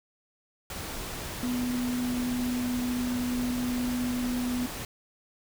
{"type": "tone in noise", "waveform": "sine", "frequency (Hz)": 246.9, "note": "B3", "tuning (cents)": 0, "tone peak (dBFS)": -27, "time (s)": [1.43, 4.66], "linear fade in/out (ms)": 2, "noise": "pink", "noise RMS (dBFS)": -37, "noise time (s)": [0.7, 4.85], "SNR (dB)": 7, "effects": []}